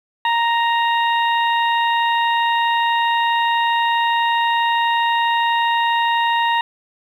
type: harmonic tone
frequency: 932.3 Hz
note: A#5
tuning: in tune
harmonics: 1 / 2 / 3 / 4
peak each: -16 / -22 / -26 / -28 dBFS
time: 0.25-6.61 s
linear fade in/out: 2 ms
effects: 8-bit